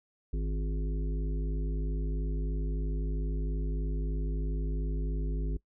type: harmonic tone with a mistuned harmonic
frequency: 51.91 Hz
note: G#1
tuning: in tune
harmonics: 1 / 3 / 5 / 7 / 8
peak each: -29 / -39 / -43 / -46 / -47 dBFS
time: 0.33-5.57 s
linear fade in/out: 5 ms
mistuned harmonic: 7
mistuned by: -54 cents
effects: noise-tail reverb RT60 0.1 s tail -21 dB re dry